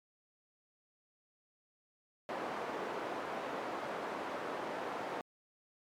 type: band-pass noise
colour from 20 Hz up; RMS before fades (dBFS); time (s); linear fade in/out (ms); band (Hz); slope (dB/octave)
white; -40; 2.29-5.21; 0; 300 to 910; 12
effects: MP3 96 kbps